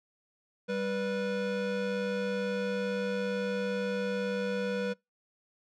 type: tone pair together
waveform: square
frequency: 196 / 490.2 Hz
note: G3 / B4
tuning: 0 / -13 cents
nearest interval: octave + major third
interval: 1587 cents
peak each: -35 / -32 dBFS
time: 0.68-4.94 s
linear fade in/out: 20 ms
effects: noise-tail reverb RT60 0.2 s tail -25 dB re dry + low-pass 4000 Hz 12 dB/octave